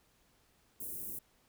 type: band-stop noise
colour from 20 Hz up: white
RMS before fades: -42 dBFS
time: 0.8-1.19 s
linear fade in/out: 5 ms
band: 430 to 9700 Hz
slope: 24 dB/octave
effects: pink hiss -70 dBFS RMS until 1.48 s